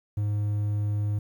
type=tone; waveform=triangle; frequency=103.83 Hz; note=G#2; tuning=in tune; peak=-22 dBFS; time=0.17-1.19 s; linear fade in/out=5 ms; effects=10-bit